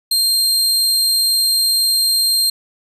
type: tone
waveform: sawtooth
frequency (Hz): 4186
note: C8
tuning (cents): 0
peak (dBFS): -10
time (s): 0.11-2.5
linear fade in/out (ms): 5
effects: resampled to 32000 Hz + 8-bit